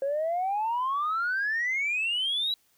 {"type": "exponential sweep", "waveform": "sine", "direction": "up", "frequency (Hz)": [538, 3951], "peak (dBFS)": -24, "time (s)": [0.02, 2.54], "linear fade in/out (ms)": 2, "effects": ["tanh soft clip ceiling -22 dBFS", "white hiss -67 dBFS RMS until 2.77 s"]}